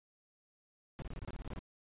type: noise bursts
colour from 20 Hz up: brown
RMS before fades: -42 dBFS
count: 11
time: 0.99-1.591 s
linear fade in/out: 0 ms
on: 31 ms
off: 26 ms
effects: resampled to 8000 Hz